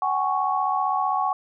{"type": "chord", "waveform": "sine", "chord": "F# suspended second", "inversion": "none", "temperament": "equal with one note detuned", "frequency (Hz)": [755.1, 830.6, 1108.7], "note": ["F#5", "G#5", "C#6"], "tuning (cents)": [35, 0, 0], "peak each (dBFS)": [-25, -26, -24], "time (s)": [0.02, 1.33], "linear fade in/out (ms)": 2, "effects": []}